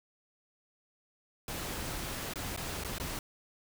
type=noise with dropouts; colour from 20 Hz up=pink; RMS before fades=-38 dBFS; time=1.48-3.19 s; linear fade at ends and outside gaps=2 ms; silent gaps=2.336-2.357 / 2.564-2.574 / 2.837-2.847 / 2.984-2.999 s; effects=none